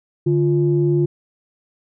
sine tone pair together, 146.5 / 349.2 Hz, D3 / F4, -4 / 0 cents, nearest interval octave + minor third, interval 1504 cents, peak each -16 dBFS, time 0.26-1.06 s, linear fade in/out 10 ms, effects tanh soft clip ceiling -6 dBFS

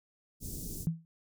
pink band-stop noise, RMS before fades -40 dBFS, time 0.4-0.87 s, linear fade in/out 50 ms, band 350 to 6000 Hz, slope 24 dB/octave
sine tone with exponential decay, 164 Hz, E3, 9 cents flat, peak -23 dBFS, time 0.87-1.05 s, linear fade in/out 0 ms, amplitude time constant 39 ms
effects none

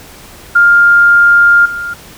sine tone with level steps, 1404 Hz, F6, 9 cents sharp, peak -3 / -17 dBFS, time 0.55-1.94 s, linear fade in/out 10 ms, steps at 1.65 s, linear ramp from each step 10 ms, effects pink hiss -35 dBFS RMS until 2.17 s

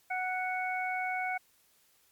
harmonic tone, 740 Hz, F#5, in tune, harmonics 1 / 2 / 3, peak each -33 / -38 / -35 dBFS, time 0.1-1.38 s, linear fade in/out 10 ms, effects white hiss -67 dBFS RMS until 2.11 s + MP3 96 kbps

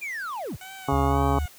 triangle linear sweep, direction down, 2465 to 30.87 Hz, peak -28 dBFS, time 0.01-0.57 s, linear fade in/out 20 ms
15% pulse tone with vibrato, 742 Hz, F#5, 5 cents sharp, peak -33 dBFS, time 0.61-1.48 s, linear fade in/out 2 ms, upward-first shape sine, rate 1.9 Hz, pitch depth 70 cents each way
harmonic tone, 138.59 Hz, C#3, in tune, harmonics 1 / 2 / 3 / 4 / 5 / 6 / 7 / 8 / 9, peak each -28 / -27 / -29 / -35 / -30 / -28 / -35 / -29 / -35 dBFS, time 0.88-1.39 s, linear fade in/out 5 ms
sine tone, 73.42 Hz, D2, in tune, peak -24 dBFS, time 0.92-1.46 s, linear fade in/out 5 ms
effects white hiss -50 dBFS RMS until 1.58 s

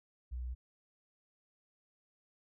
sine tone, 61.74 Hz, B1, in tune, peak -37 dBFS, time 0.31-0.55 s, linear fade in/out 20 ms, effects none

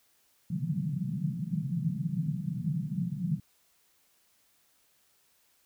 white band-pass noise, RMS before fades -32 dBFS, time 0.5-3.4 s, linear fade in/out 5 ms, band 140 to 180 Hz, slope 48 dB/octave, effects white hiss -68 dBFS RMS until 5.65 s

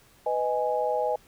sine chord, G# minor, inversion first, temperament just, 498.4 / 623 / 830.6 Hz, B4 / D#5 / G#5, +16 / +2 / 0 cents, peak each -28 dBFS, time 0.26-1.16 s, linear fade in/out 5 ms, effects pink hiss -58 dBFS RMS until 1.27 s

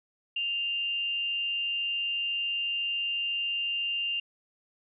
sine tone with amplitude modulation, 2794 Hz, F7, in tune, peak -26 dBFS, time 0.36-4.2 s, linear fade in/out 5 ms, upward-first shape sine, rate 242 Hz, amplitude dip 35%, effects none

